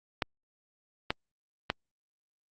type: clicks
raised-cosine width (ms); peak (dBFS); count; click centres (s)
0.3; -11; 3; 0.222 / 1.105 / 1.701
effects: Opus 48 kbps